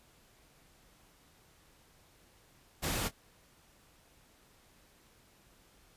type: noise with echo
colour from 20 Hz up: pink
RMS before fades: -34 dBFS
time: 2.82-3.09 s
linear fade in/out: 20 ms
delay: 25 ms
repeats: 1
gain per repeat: -15 dB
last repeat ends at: 3.115 s
effects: pink hiss -64 dBFS RMS until 5.96 s + resampled to 32000 Hz